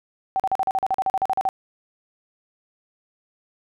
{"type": "tone bursts", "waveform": "sine", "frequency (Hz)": 766, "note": "G5", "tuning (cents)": -40, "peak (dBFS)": -18, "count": 15, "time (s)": [0.36, 1.489], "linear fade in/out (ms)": 0, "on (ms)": 37, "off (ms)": 41, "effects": []}